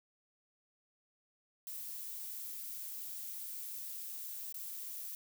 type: noise with dropouts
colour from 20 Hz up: violet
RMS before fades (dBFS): -44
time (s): 1.67-5.15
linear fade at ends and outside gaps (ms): 1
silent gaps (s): 4.525-4.543
effects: none